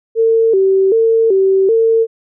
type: tone with vibrato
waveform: sine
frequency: 417 Hz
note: G#4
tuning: 7 cents sharp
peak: -8 dBFS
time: 0.15-2.07 s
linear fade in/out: 50 ms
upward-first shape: square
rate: 1.3 Hz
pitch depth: 140 cents each way
effects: none